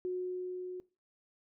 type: tone with level ramp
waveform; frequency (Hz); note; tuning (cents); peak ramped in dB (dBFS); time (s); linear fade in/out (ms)
sine; 364.6; F#4; -25; -32 to -39; 0.05-0.8; 0
effects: noise-tail reverb RT60 0.3 s tail -20 dB re dry